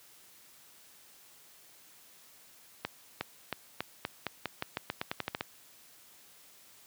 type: accelerating click train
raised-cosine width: 0.3 ms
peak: -16 dBFS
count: 16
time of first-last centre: 2.85-5.409 s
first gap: 360 ms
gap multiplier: 0.88
effects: white hiss -58 dBFS RMS until 6.86 s + high-pass 80 Hz 12 dB/octave